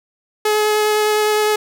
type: tone with vibrato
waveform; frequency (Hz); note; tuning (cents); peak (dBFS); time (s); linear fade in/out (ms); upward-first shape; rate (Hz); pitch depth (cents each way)
sawtooth; 424.8; G#4; +39; -10; 0.45-1.56; 5; sine; 9.8; 9
effects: none